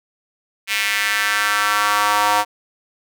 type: tone with high-pass filter sweep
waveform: square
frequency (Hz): 103.83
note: G#2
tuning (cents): 0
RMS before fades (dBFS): -18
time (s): 0.67-2.45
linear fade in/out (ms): 50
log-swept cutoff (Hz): 2300 to 860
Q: 2.7
effects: none